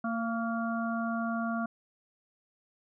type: harmonic tone with a mistuned harmonic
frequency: 228.5 Hz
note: A#3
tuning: 34 cents flat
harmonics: 1 / 3 / 5 / 6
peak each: -31 / -36 / -39 / -38 dBFS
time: 0.04-1.66 s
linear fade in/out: 5 ms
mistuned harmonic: 6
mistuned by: +34 cents
effects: none